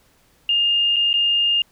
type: tone with dropouts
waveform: sine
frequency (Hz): 2822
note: F7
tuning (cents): +17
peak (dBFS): -15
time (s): 0.49-1.62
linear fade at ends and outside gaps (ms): 2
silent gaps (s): 0.961-0.965 / 1.131-1.139
effects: pink hiss -58 dBFS RMS until 1.71 s